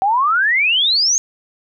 sine exponential sweep, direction up, 749 to 6610 Hz, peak -12 dBFS, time 0.02-1.18 s, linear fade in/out 0 ms, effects none

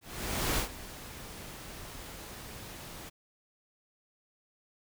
pink noise with ADSR envelope, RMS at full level -29 dBFS, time 0.01-3.1 s, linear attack 570 ms, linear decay 100 ms, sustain -16 dB, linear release 16 ms, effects none

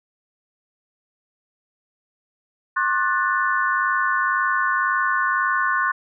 sine chord, D dominant seventh, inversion third, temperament equal with one note detuned, 1072.8 / 1174.7 / 1480 / 1760 Hz, C6 / D6 / F#6 / A6, +43 / 0 / 0 / 0 cents, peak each -22 / -28 / -22 / -25 dBFS, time 2.76-5.92 s, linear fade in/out 10 ms, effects none

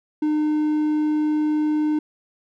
triangle tone, 303.9 Hz, D#4, 41 cents flat, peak -16 dBFS, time 0.22-1.99 s, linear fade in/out 5 ms, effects none

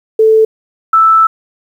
sine tone pair in turn, 440 / 1318.5 Hz, A4 / E6, 0 / 0 cents, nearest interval octave + perfect fifth, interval 1900 cents, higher second, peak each -4 dBFS, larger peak neither, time 0.19-0.45 / 0.93-1.27 s, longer second, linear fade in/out 5 ms, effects 7-bit

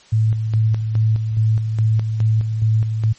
sine tone with tremolo, 110 Hz, A2, in tune, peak -12 dBFS, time 0.12-3.13 s, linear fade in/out 10 ms, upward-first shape square, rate 2.4 Hz, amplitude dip 50%, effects white hiss -49 dBFS RMS until 3.18 s + MP3 32 kbps

